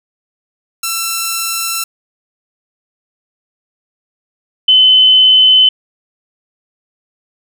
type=tone pair in turn; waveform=5% pulse / sine; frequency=1343 / 3039 Hz; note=E6 / F#7; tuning=+32 / +46 cents; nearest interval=octave + major second; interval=1414 cents; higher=second; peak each=-4 dBFS; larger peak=neither; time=0.83-1.84 / 4.68-5.69 s; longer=neither; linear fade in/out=5 ms; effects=none